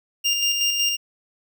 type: tone with tremolo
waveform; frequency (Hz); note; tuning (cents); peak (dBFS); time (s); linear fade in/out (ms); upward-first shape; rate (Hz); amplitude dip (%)
25% pulse; 2800; F7; +4; -14; 0.24-0.97; 20; square; 5.4; 35
effects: none